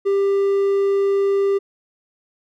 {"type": "tone", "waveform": "triangle", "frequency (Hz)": 396, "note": "G4", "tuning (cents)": 18, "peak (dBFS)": -13, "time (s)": [0.05, 1.59], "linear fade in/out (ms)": 20, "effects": []}